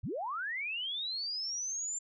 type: linear sweep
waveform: sine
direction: up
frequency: 61.8 to 7340 Hz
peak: -34 dBFS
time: 0.03-1.99 s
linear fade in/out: 10 ms
effects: none